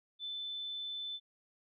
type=tone; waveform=sine; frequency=3520 Hz; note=A7; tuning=in tune; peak=-38 dBFS; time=0.19-1.2 s; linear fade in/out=50 ms; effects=none